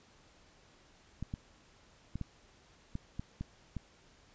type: clicks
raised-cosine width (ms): 5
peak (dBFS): -25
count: 8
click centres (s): 1.226 / 1.339 / 2.156 / 2.213 / 2.954 / 3.195 / 3.41 / 3.767
effects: pink hiss -63 dBFS RMS until 4.34 s + resampled to 16000 Hz